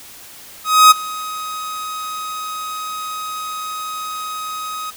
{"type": "tone with ADSR envelope", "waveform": "45% pulse", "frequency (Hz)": 1260, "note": "D#6", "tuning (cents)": 21, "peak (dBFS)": -3, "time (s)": [0.64, 4.91], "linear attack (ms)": 270, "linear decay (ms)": 16, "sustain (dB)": -21, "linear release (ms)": 15, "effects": ["white hiss -39 dBFS RMS until 4.96 s"]}